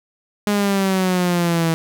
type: exponential sweep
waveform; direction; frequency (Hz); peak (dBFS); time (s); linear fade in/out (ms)
sawtooth; down; 207.7 to 162.2; -12; 0.47-1.74; 0
effects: 9-bit